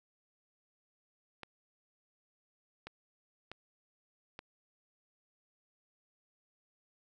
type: clicks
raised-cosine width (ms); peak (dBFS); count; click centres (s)
0.3; -28; 4; 1.433 / 2.87 / 3.516 / 4.391
effects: none